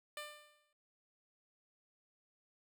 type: tone with exponential decay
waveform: 10% pulse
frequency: 596 Hz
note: D5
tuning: 25 cents sharp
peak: -33 dBFS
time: 0.17-0.73 s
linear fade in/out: 2 ms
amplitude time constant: 120 ms
effects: none